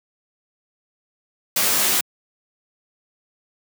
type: noise with comb filter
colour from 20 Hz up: white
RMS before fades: -19 dBFS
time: 1.56-2.01 s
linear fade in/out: 5 ms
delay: 12 ms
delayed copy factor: -0.75
effects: high-pass 150 Hz 12 dB/octave